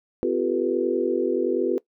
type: tone cluster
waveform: sine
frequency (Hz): 256.2 / 345.7 / 386.7 / 435.2 / 486.9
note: C4 / F4 / G4 / A4 / B4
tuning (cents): -36 / -18 / -24 / -19 / -25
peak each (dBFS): -29 / -25 / -25 / -30 / -27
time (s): 0.23-1.78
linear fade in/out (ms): 0
effects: noise-tail reverb RT60 0.1 s tail -20 dB re dry